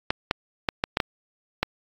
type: clicks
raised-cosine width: 0.3 ms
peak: -5 dBFS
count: 7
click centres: 0.105 / 0.311 / 0.688 / 0.839 / 0.971 / 1.002 / 1.63 s
effects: AAC 64 kbps